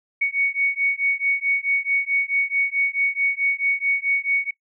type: beating tone pair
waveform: sine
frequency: 2227 / 2231.6 Hz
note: C#7 / C#7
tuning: +7 / +11 cents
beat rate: 4.6 Hz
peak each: -22 dBFS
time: 0.21-4.51 s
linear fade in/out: 10 ms
effects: noise-tail reverb RT60 0.1 s tail -20 dB re dry